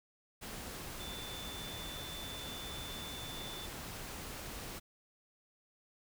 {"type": "tone in noise", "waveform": "sine", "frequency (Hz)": 3520, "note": "A7", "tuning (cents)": 0, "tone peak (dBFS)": -46, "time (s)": [0.99, 3.67], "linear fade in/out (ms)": 20, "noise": "pink", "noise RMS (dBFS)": -45, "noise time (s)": [0.41, 4.8], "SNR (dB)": -4, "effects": []}